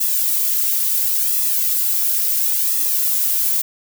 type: noise with flanger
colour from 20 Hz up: violet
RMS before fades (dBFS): -18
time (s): 0-3.62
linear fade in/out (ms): 10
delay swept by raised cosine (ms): 1.3 to 2.8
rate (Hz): 0.72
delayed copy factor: -0.95
effects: none